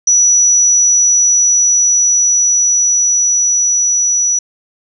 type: tone with level ramp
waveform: sine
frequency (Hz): 5890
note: F#8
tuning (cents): -9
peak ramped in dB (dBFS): -6 to -10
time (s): 0.07-4.39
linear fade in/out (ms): 5
effects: none